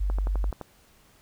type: tone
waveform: sine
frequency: 49 Hz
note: G1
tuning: in tune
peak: -23 dBFS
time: 0-0.51 s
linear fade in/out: 10 ms
type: click train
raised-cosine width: 1 ms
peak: -21 dBFS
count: 7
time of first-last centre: 0.1-0.613 s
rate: 11.7 Hz
effects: pink hiss -59 dBFS RMS until 1.21 s